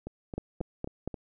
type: two click trains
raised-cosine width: 2 ms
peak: -19 / -24 dBFS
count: 4 / 5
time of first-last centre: 0.38-1.076 / 0.07-1.142 s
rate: 4.31 / 3.73 Hz
effects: none